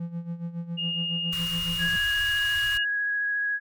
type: tone with tremolo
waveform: triangle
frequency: 170 Hz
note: F3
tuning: 46 cents flat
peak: -26 dBFS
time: 0-1.96 s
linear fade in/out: 5 ms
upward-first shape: sine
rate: 7.2 Hz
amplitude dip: 75%
type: tone with pitch glide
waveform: sine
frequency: 2841 to 2864 Hz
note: F7 to F7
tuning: +29 to +43 cents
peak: -27 dBFS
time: 0.77-2.85 s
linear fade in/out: 20 ms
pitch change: +14 cents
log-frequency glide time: 1.28-2.62 s
type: band-stop noise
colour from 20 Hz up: pink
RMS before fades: -38 dBFS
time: 1.32-2.78 s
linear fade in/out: 10 ms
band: 130 to 1000 Hz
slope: 96 dB/octave
type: tone with vibrato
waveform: sine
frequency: 1661.2 Hz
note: G#6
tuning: in tune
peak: -24 dBFS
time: 1.78-3.6 s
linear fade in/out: 50 ms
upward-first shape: sine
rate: 14 Hz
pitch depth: 9 cents each way
effects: none